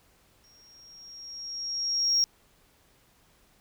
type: tone with exponential growth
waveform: sine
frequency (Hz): 5588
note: F8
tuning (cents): 0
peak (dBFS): -18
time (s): 0.44-2.24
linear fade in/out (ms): 0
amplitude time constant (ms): 390
effects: tanh soft clip ceiling -17 dBFS + pink hiss -63 dBFS RMS until 3.6 s